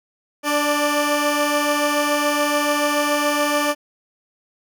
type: tone pair together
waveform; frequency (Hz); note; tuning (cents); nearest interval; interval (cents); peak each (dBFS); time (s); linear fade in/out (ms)
15% pulse; 292 / 591; D4 / D5; -10 / +11; octave; 1221; -14; 0.43-3.75; 50
effects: none